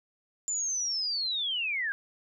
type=linear sweep; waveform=sine; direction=down; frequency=7160 to 1571 Hz; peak=-28 dBFS; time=0.48-1.92 s; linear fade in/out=0 ms; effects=none